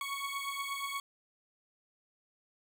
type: beating tone pair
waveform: 20% pulse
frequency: 1108.7 / 1117.1 Hz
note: C#6 / C#6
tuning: 0 / +13 cents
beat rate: 8.4 Hz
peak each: -33 / -35 dBFS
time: 0.01-1 s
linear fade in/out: 2 ms
effects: none